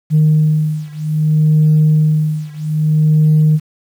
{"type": "beating tone pair", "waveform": "sine", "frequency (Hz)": [153.9, 154.52], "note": ["D#3", "D#3"], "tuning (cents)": [-19, -12], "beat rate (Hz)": 0.62, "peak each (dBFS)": [-11, -12], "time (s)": [0.1, 3.6], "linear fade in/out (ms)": 50, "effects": ["tanh soft clip ceiling -4 dBFS", "7-bit"]}